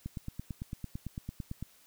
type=click train; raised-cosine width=5 ms; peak=-25 dBFS; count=15; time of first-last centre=0.06-1.626 s; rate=8.94 Hz; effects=white hiss -62 dBFS RMS until 1.86 s